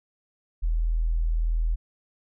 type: tone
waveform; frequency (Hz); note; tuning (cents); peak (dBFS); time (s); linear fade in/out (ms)
sine; 40.81; E1; -17; -21; 0.62-1.76; 20
effects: none